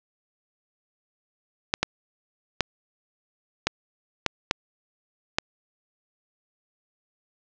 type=clicks; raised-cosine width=0.2 ms; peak=-3 dBFS; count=7; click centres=1.739 / 1.83 / 2.607 / 3.67 / 4.263 / 4.511 / 5.385 s; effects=low-pass 6000 Hz 12 dB/octave